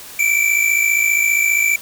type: tone pair together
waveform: square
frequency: 2294 / 2349 Hz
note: D7 / D7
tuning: -41 / 0 cents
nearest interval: unison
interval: 41 cents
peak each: -18 / -16 dBFS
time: 0.19-1.76 s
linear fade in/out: 5 ms
effects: white hiss -36 dBFS RMS until 1.81 s